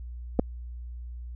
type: clicks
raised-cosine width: 2 ms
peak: -12 / -8 dBFS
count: 2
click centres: 0.391 / 0.395 s
effects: added 60 Hz sine -36 dBFS peak until 1.35 s